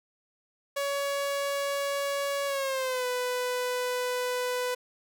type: tone with pitch glide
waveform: sawtooth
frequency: 562 to 497.8 Hz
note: C#5 to B4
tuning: +24 to +14 cents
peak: -24 dBFS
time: 0.76-4.75 s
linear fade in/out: 10 ms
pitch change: -210 cents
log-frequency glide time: 2.46-3.06 s
effects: none